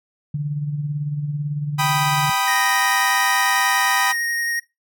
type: tone with tremolo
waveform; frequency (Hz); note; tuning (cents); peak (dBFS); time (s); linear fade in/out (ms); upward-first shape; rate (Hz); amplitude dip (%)
sine; 146.83; D3; 0; -19; 0.34-2.3; 5; sine; 18; 45
type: chord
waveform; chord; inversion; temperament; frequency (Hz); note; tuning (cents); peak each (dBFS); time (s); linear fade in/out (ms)
sawtooth; G augmented; none; equal; 784 / 987.8 / 1244.5; G5 / B5 / D#6; 0 / 0 / 0; -19 / -18 / -20; 1.78-4.13; 20
type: tone with vibrato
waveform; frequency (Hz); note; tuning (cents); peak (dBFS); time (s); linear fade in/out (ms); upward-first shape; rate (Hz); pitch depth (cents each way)
square; 1866; A#6; +1; -22; 2.47-4.6; 10; sine; 11; 9
effects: noise-tail reverb RT60 0.2 s tail -18 dB re dry